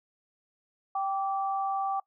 sine tone pair together, 782 / 1162.9 Hz, G5 / D6, -4 / -17 cents, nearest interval perfect fifth, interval 687 cents, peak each -28 / -33 dBFS, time 0.95-2 s, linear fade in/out 5 ms, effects noise-tail reverb RT60 0.1 s tail -22 dB re dry

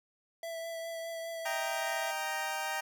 square tone with vibrato, 662 Hz, E5, 7 cents sharp, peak -38 dBFS, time 0.43-2.11 s, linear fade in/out 2 ms, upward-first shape triangle, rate 4.9 Hz, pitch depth 17 cents each way
20% pulse chord, Eb major, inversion none, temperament equal, 622.3 / 784 / 932.3 Hz, Eb5 / G5 / Bb5, 0 / 0 / 0 cents, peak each -36 / -31 / -33 dBFS, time 1.45-2.81 s, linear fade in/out 10 ms
effects none

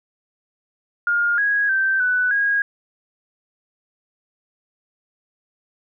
sine tone with pitch steps, 1416 / 1654 / 1558 / 1492 / 1640 Hz, F6 / G#6 / G6 / F#6 / G#6, +23 / -8 / -11 / +14 / -22 cents, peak -16 dBFS, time 1.07-2.62 s, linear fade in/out 2 ms, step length 310 ms, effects none

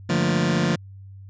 sawtooth chord, Bb major seventh, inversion first, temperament just, 145.68 / 174.81 / 218.5 / 233.1 Hz, D3 / F3 / A3 / Bb3, -14 / +2 / -12 / 0 cents, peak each -20 / -18 / -22 / -24 dBFS, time 0.09-0.76 s, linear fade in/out 10 ms, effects added 97 Hz sine -39 dBFS peak until 1.29 s + resampled to 16000 Hz

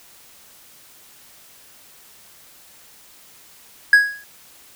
triangle tone with exponential decay, 1659 Hz, G#6, 2 cents flat, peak -3 dBFS, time 3.93-4.24 s, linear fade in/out 2 ms, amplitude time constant 67 ms, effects white hiss -48 dBFS RMS until 4.75 s

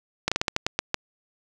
slowing click train, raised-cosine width 0.2 ms, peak -5 dBFS, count 9, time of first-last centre 0.28-0.943 s, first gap 36 ms, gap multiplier 1.23, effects none

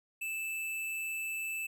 square tone with amplitude modulation, 2637 Hz, E7, in tune, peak -34 dBFS, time 0.21-1.67 s, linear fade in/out 10 ms, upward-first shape sine, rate 162 Hz, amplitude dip 30%, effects none

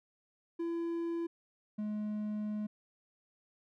triangle tone pair in turn, 336.7 / 211.2 Hz, E4 / G#3, +37 / +29 cents, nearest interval minor sixth, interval 808 cents, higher first, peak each -31 / -32 dBFS, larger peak first, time 0.59-1.27 / 1.78-2.67 s, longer second, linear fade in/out 10 ms, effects none

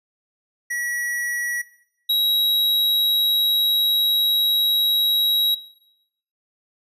square tone pair in turn, 1929 / 3850 Hz, B6 / B7, -41 / -45 cents, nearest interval octave, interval 1196 cents, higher second, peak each -24 / -17 dBFS, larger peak second, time 0.7-1.62 / 2.09-5.55 s, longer second, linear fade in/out 10 ms, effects noise-tail reverb RT60 0.8 s tail -17 dB re dry + resampled to 32000 Hz

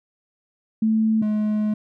sine / triangle tone pair in turn, 220 / 212.5 Hz, A3 / G#3, 0 / +40 cents, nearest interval minor second, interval 60 cents, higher first, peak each -16 / -17 dBFS, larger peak first, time 0.82-1.22 / 1.22-1.74 s, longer second, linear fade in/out 5 ms, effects none

